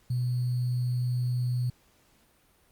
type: tone with sample-and-hold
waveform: sine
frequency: 124 Hz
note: B2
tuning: 7 cents sharp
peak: -25 dBFS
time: 0.1-1.7 s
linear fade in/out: 5 ms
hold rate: 4410 Hz
effects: pink hiss -64 dBFS RMS until 2.71 s + Opus 48 kbps